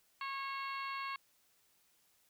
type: harmonic tone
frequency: 547 Hz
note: C#5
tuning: 23 cents flat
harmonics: 2 / 3 / 4 / 5 / 6 / 7 / 8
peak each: -40 / -49 / -46 / -48 / -56 / -57 / -52 dBFS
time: 0.21-1.16 s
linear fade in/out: 2 ms
effects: white hiss -72 dBFS RMS until 2.29 s